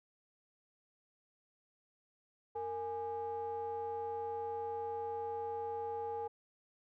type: ring-modulated tone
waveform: triangle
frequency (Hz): 185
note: F#3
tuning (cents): 0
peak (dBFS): -32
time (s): 2.55-6.28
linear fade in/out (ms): 10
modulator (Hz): 645
effects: none